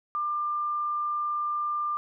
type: tone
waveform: sine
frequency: 1194 Hz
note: D6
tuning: 28 cents sharp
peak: -26 dBFS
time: 0.15-1.97 s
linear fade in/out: 0 ms
effects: none